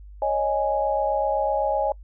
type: chord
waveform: sine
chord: C# suspended second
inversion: none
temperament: equal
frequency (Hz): 554.4 / 622.3 / 830.6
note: C#5 / D#5 / G#5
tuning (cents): 0 / 0 / 0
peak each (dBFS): -25 / -25 / -24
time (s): 0.22-1.92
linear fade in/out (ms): 2
effects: noise-tail reverb RT60 0.1 s tail -25 dB re dry + added 50 Hz sine -40 dBFS peak until 2.03 s